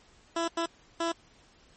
15% pulse tone bursts at uneven times, 334.4 Hz, E4, 25 cents sharp, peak -21 dBFS, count 3, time 0.36-0.48 / 0.57-0.66 / 1-1.12 s, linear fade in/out 5 ms, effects pink hiss -60 dBFS RMS until 1.76 s + MP3 32 kbps

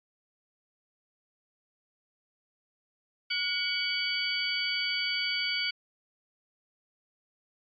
sine tone cluster, 1451 / 2256 / 2987 / 3313 / 4589 Hz, F#6 / C#7 / F#7 / G#7 / D8, -34 / +30 / +16 / -5 / -41 cents, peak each -37 / -32 / -34 / -38 / -32 dBFS, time 3.3-5.71 s, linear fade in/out 10 ms, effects MP3 96 kbps

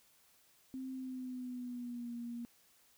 sine tone with pitch glide, 261.5 to 237 Hz, C4 to A#3, -1 to +29 cents, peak -40 dBFS, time 0.74-2.45 s, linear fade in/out 0 ms, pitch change -170 cents, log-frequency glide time 0.92-2.14 s, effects white hiss -68 dBFS RMS until 2.97 s

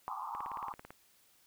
white band-pass noise, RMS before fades -41 dBFS, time 0.08-0.73 s, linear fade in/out 0 ms, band 800 to 1200 Hz, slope 96 dB/octave
click train, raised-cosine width 0.5 ms, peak -32 dBFS, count 11, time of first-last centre 0.35-0.906 s, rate 18 Hz
effects white hiss -67 dBFS RMS until 1.46 s

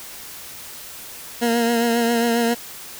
20% pulse tone with vibrato, 233.9 Hz, A#3, 6 cents sharp, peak -12 dBFS, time 1.41-2.55 s, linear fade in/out 20 ms, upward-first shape triangle, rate 7.4 Hz, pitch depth 38 cents each way, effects white hiss -37 dBFS RMS until 2.99 s

